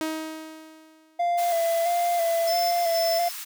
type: tone with exponential decay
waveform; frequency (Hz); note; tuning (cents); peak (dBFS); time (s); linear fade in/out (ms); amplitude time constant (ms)
sawtooth; 316; D#4; +27; -21; 0.01-1.39; 0; 300
type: tone with vibrato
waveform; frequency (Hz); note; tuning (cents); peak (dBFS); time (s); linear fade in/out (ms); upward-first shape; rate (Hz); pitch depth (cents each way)
triangle; 683; F5; -39; -19; 1.19-3.29; 10; square; 1.5; 32
type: high-pass noise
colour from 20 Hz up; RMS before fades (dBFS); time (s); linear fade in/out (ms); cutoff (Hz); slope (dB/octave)
white; -36; 1.37-3.45; 20; 930; 48
type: tone with tremolo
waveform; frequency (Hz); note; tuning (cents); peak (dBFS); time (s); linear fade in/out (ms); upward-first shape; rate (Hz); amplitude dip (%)
square; 5274; E8; 0; -29; 2.47-3.32; 10; square; 2.1; 60
effects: none

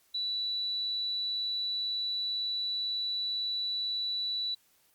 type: tone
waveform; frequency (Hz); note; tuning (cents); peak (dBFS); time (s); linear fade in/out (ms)
sine; 3951; B7; 0; -30; 0.14-4.55; 10
effects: white hiss -67 dBFS RMS until 4.94 s + Opus 48 kbps

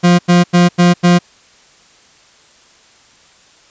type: tone bursts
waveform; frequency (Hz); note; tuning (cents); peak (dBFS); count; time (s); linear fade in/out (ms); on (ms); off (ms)
40% pulse; 175.8; F3; +12; -5; 5; 0.03-1.19; 20; 160; 90
effects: white hiss -47 dBFS RMS until 3.7 s + resampled to 16000 Hz

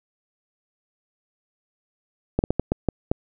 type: slowing click train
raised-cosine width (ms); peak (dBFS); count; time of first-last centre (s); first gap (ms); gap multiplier
2; -6; 7; 2.39-3.115; 49; 1.36
effects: none

